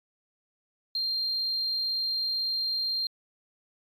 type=tone; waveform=sine; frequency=4186 Hz; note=C8; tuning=in tune; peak=-25 dBFS; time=0.95-3.07 s; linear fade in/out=2 ms; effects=tanh soft clip ceiling -22 dBFS + MP3 96 kbps